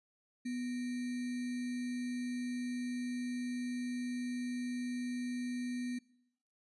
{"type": "tone with sample-and-hold", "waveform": "sine", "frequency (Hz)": 246.9, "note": "B3", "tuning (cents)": 0, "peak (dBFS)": -35, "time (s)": [0.45, 5.99], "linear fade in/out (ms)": 10, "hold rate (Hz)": 2100, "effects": ["noise-tail reverb RT60 0.8 s tail -23 dB re dry", "resampled to 24000 Hz"]}